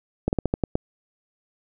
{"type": "slowing click train", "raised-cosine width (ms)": 2, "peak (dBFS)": -8, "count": 7, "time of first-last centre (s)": [0.28, 0.754], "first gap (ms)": 49, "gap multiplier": 1.19, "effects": []}